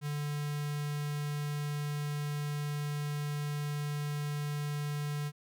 square tone with notch filter, 146.83 Hz, D3, in tune, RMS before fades -35 dBFS, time 0.01-5.32 s, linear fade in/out 50 ms, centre 570 Hz, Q 1.1, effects none

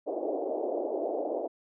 white band-pass noise, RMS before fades -32 dBFS, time 0.06-1.48 s, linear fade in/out 20 ms, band 300 to 690 Hz, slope 48 dB/octave, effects none

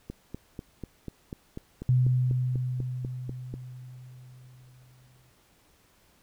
click train, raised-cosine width 3 ms, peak -23 dBFS, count 15, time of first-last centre 0.1-3.54 s, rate 4.07 Hz
sine tone with exponential decay, 126.4 Hz, B2, 41 cents sharp, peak -18 dBFS, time 1.89-5.3 s, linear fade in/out 0 ms, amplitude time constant 740 ms
effects pink hiss -63 dBFS RMS until 6.22 s

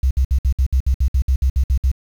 sine tone bursts, 65.41 Hz, C2, in tune, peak -12 dBFS, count 14, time 0.03-1.916 s, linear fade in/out 5 ms, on 79 ms, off 60 ms, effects 7-bit

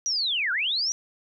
sine linear two-way sweep, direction down then up, 5920 to 1371 to 5920 Hz, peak -23 dBFS, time 0.06-0.92 s, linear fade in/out 0 ms, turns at 0.52 s, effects none

